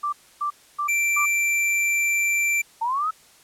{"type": "tone bursts", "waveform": "sine", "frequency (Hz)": 1174.7, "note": "D6", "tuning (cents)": 0, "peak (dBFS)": -22, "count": 4, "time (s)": [0.03, 1.258], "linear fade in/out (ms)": 10, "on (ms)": 97, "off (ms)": 280}
{"type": "tone", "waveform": "square", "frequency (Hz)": 2349, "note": "D7", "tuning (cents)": 0, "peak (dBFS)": -20, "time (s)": [0.88, 2.62], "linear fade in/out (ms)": 10}
{"type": "linear sweep", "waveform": "sine", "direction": "up", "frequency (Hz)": [882, 1318.5], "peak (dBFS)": -21, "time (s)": [2.81, 3.11], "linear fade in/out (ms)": 10}
{"effects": ["white hiss -53 dBFS RMS until 3.43 s", "low-pass 11000 Hz 12 dB/octave"]}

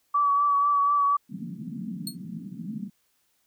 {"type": "tone with vibrato", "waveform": "sine", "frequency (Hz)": 1145, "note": "D6", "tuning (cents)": -44, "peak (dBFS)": -19, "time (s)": [0.14, 1.17], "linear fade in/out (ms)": 10, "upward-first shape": "triangle", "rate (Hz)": 4.1, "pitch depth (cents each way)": 32}
{"type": "band-pass noise", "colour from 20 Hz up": "pink", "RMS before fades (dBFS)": -36, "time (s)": [1.29, 2.9], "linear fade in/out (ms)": 20, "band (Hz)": [160, 250], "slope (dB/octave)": 48}
{"type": "tone with exponential decay", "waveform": "20% pulse", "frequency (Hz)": 4313, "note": "C#8", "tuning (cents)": -48, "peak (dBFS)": -21, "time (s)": [2.07, 2.17], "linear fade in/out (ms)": 2, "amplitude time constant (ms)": 21}
{"effects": ["white hiss -70 dBFS RMS until 3.46 s"]}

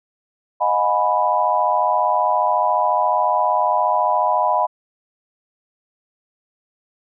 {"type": "chord", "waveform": "sine", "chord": "F half-diminished seventh", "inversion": "third", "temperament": "equal with one note detuned", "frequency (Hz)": [622.3, 716.8, 830.6, 987.8], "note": ["Eb5", "F5", "Ab5", "Cb6"], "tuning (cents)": [0, 45, 0, 0], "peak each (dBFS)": [-22, -21, -22, -18], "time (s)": [0.6, 4.67], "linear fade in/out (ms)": 20, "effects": []}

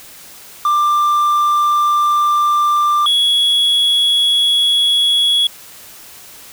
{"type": "tone pair in turn", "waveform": "triangle", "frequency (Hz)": [1186, 3355], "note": ["D6", "G#7"], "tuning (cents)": [17, 17], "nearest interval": "octave + tritone", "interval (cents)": 1800, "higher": "second", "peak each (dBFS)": -9, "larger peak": "neither", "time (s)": [[0.65, 3.06], [3.06, 5.47]], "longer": "neither", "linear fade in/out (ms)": 2, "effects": ["white hiss -38 dBFS RMS until 6.52 s"]}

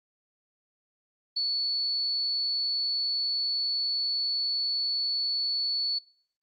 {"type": "tone", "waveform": "sine", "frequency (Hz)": 4435, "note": "C#8", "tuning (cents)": 0, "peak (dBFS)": -25, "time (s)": [1.36, 5.99], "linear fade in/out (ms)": 10, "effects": ["noise-tail reverb RT60 0.6 s tail -25 dB re dry", "Opus 32 kbps"]}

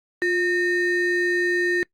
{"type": "ring-modulated tone", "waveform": "triangle", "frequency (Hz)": 1091, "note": "C#6", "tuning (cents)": -28, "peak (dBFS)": -14, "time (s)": [0.22, 1.83], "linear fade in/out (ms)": 0, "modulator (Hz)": 738, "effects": ["noise-tail reverb RT60 0.1 s tail -24 dB re dry", "Opus 48 kbps"]}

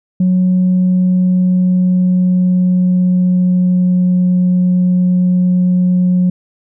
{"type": "tone with pitch glide", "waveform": "sine", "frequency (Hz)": [183.3, 180.88], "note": ["F#3", "F#3"], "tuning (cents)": [-16, -39], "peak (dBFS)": -7, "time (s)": [0.2, 6.3], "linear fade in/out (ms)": 5, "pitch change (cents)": -23, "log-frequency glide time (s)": [0.52, 4.17], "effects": ["tanh soft clip ceiling -6 dBFS"]}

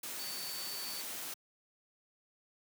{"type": "tone in noise", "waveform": "sine", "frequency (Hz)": 4500, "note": "C#8", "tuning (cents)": 25, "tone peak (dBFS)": -43, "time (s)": [0.19, 1.01], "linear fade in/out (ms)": 5, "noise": "white", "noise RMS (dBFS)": -42, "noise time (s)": [0.03, 1.34], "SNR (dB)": -4, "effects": ["high-pass 150 Hz 12 dB/octave"]}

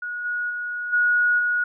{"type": "tone with level steps", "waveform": "sine", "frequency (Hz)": 1453, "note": "F#6", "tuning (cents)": -32, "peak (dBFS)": [-27, -23, -26, -16, -19], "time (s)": [0.02, 1.64], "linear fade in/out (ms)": 5, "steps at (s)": [0.24, 0.49, 0.92, 1.38], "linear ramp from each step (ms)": 20, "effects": []}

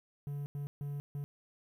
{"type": "tone bursts at uneven times", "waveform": "triangle", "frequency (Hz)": 143.3, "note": "D3", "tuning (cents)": -42, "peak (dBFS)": -34, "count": 4, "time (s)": [[0.27, 0.46], [0.55, 0.67], [0.81, 1], [1.15, 1.24]], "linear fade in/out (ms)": 0, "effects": ["11-bit"]}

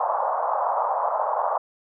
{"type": "band-pass noise", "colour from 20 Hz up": "white", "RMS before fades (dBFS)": -24, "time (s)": [0, 1.58], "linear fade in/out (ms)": 5, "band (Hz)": [580, 1100], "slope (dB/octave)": 48, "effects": []}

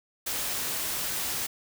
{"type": "noise", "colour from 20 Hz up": "white", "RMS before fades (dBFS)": -31, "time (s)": [0.26, 1.47], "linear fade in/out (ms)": 10, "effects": []}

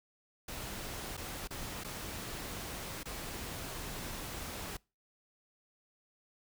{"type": "noise with dropouts", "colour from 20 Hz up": "pink", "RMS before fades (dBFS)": -42, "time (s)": [0.48, 4.77], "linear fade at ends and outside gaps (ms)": 5, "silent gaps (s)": [[1.169, 1.175], [1.475, 1.506], [1.838, 1.845], [3.032, 3.055]], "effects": ["noise-tail reverb RT60 0.3 s tail -25 dB re dry"]}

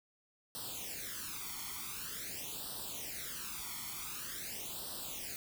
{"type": "noise with flanger", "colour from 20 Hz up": "white", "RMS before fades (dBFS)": -43, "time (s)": [0.55, 5.36], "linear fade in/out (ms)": 0, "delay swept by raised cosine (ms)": [0.22, 0.92], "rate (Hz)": 0.46, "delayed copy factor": 0.85, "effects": []}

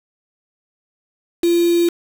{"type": "tone with quantisation", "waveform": "sine", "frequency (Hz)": 342.8, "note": "F4", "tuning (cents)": -32, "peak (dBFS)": -12, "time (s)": [1.43, 1.89], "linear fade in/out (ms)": 5, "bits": 4, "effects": []}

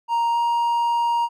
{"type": "tone with pitch glide", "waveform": "triangle", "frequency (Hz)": [934, 940.5], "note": ["A#5", "A#5"], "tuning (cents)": [3, 15], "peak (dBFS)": -16, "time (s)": [0.08, 1.29], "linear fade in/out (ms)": 50, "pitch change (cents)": 12, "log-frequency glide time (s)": [0.32, 0.37], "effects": []}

